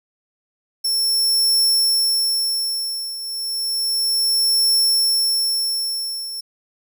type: tone with tremolo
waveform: sawtooth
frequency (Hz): 5400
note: E8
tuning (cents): +41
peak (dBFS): -11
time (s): 0.84-6.41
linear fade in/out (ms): 10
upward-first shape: triangle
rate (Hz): 0.32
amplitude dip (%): 80
effects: none